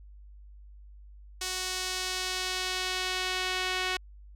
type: tone with band-pass filter sweep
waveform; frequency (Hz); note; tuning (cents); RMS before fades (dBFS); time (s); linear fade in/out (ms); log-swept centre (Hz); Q
sawtooth; 370; F#4; 0; -32; 1.41-3.97; 5; 6000 to 2800; 1
effects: added 50 Hz sine -47 dBFS peak until 4.35 s